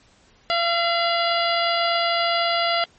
harmonic tone with a mistuned harmonic, 682 Hz, F5, 41 cents flat, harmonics 1 / 2 / 3 / 4 / 5 / 6 / 7, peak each -22 / -25 / -27 / -28 / -29 / -30 / -30 dBFS, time 0.5-2.84 s, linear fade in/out 0 ms, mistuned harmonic 4, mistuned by +77 cents, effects pink hiss -56 dBFS RMS until 2.98 s + MP3 32 kbps

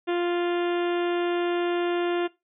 harmonic tone, 349.2 Hz, F4, in tune, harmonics 1 / 2 / 3 / 4 / 5 / 6 / 7 / 8 / 9 / 10, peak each -23 / -32 / -38 / -38 / -39 / -44 / -42 / -41 / -46 / -45 dBFS, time 0.07-2.28 s, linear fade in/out 20 ms, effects noise-tail reverb RT60 0.2 s tail -18 dB re dry

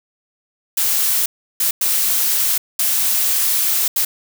blue noise bursts at uneven times, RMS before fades -17 dBFS, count 5, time 0.77-1.26 / 1.6-1.71 / 1.81-2.58 / 2.79-3.88 / 3.96-4.05 s, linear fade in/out 5 ms, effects none

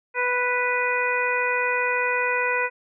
harmonic tone, 493.9 Hz, B4, in tune, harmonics 1 / 2 / 3 / 4 / 5, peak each -27 / -27 / -27 / -27 / -27 dBFS, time 0.14-2.7 s, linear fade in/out 50 ms, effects none

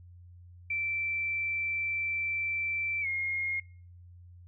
sine tone with pitch glide, 2337 to 2143 Hz, D7 to C7, -9 to +41 cents, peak -29 dBFS, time 0.7-3.6 s, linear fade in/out 5 ms, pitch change -150 cents, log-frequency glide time 3.01-3.07 s, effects noise-tail reverb RT60 0.5 s tail -24 dB re dry + added 88 Hz sine -49 dBFS peak until 4.47 s

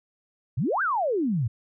sine exponential two-way sweep, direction up then down, 103.83 to 1644 to 103.83 Hz, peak -22 dBFS, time 0.57-1.48 s, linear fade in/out 10 ms, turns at 0.82 s, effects none

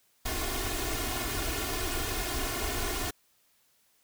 pink noise with comb filter, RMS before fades -32 dBFS, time 0.25-3.11 s, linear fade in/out 10 ms, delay 2.8 ms, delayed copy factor +1, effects white hiss -68 dBFS RMS until 4.03 s

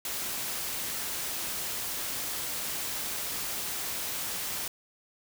white noise, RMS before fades -34 dBFS, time 0.05-4.68 s, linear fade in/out 2 ms, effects none

